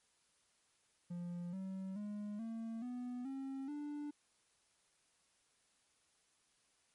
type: tone with pitch steps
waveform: triangle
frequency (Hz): 174.61 / 190.41 / 207.6 / 226.4 / 246.9 / 269.3 / 293.7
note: F3 / F#3 / G#3 / A3 / B3 / C#4 / D4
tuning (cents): 0 / +50 / 0 / +50 / 0 / -50 / 0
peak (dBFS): -39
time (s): 1.1-4.11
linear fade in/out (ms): 10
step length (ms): 430
effects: white hiss -75 dBFS RMS until 6.94 s + MP3 48 kbps